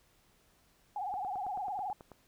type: tone with vibrato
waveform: sine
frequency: 784 Hz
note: G5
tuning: in tune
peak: -34 dBFS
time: 0.96-1.93 s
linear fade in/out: 2 ms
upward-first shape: sine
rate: 19 Hz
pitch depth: 130 cents each way
type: click train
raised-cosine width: 1 ms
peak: -35 dBFS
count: 10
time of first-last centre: 1.14-2.117 s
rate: 9.21 Hz
effects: pink hiss -68 dBFS RMS until 2.27 s